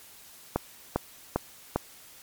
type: click train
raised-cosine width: 1 ms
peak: -10 dBFS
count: 4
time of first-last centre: 0.56-1.76 s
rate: 2.5 Hz
effects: white hiss -51 dBFS RMS until 2.22 s + MP3 96 kbps